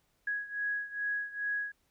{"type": "beating tone pair", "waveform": "sine", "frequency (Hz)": [1663, 1665.4], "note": ["G#6", "G#6"], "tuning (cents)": [2, 4], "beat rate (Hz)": 2.4, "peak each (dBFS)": [-34, -37], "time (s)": [0.27, 1.72], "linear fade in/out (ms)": 5, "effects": ["pink hiss -74 dBFS RMS until 1.9 s"]}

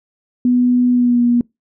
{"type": "tone with pitch glide", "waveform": "sine", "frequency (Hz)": [246.9, 240.3], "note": ["B3", "B3"], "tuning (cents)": [0, -47], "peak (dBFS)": -10, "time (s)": [0.45, 1.41], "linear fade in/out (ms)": 2, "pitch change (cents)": -47, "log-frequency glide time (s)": [0.92, 1.22], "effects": ["noise-tail reverb RT60 0.2 s tail -25 dB re dry"]}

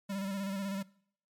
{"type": "tone with vibrato", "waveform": "square", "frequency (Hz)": 196, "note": "G3", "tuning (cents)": 0, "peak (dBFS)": -35, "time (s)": [0.09, 0.83], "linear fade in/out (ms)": 10, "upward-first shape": "square", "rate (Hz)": 16, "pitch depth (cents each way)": 39, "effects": ["noise-tail reverb RT60 0.6 s tail -21 dB re dry", "MP3 96 kbps"]}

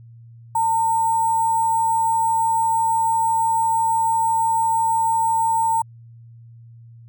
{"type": "tone with sample-and-hold", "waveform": "sine", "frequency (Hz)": 903, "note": "A5", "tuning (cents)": 45, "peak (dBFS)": -16, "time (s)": [0.55, 5.82], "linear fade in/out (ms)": 5, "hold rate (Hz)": 8820, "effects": ["added 116 Hz sine -41 dBFS peak until 7.08 s"]}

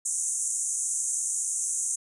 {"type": "band-pass noise", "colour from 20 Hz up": "pink", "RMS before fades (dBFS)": -29, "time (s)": [0.05, 1.96], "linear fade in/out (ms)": 10, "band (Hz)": [6300, 10000], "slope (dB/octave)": 96, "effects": ["resampled to 24000 Hz"]}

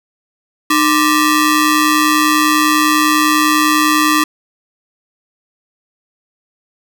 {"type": "ring-modulated tone", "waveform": "sawtooth", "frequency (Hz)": 740, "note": "F#5", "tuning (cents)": 0, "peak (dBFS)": -3, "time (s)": [0.7, 4.24], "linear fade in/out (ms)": 5, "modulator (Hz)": 435, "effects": []}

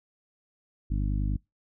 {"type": "harmonic tone", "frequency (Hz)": 50.3, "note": "G1", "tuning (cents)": 45, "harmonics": [1, 2, 3, 4, 5, 6], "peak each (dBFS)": [-26, -32, -36, -38, -40, -42], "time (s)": [0.9, 1.37], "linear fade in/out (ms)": 10, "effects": ["noise-tail reverb RT60 0.2 s tail -26 dB re dry"]}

